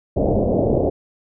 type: low-pass noise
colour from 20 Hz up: white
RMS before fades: -18 dBFS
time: 0.16-0.9 s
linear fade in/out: 10 ms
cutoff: 650 Hz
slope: 48 dB/octave
effects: none